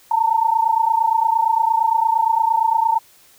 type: tone pair together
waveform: sine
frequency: 888.3 / 917 Hz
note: A5 / A#5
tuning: +16 / -29 cents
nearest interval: minor second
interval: 55 cents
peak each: -17 dBFS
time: 0.11-2.99 s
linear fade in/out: 5 ms
effects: white hiss -51 dBFS RMS until 3.38 s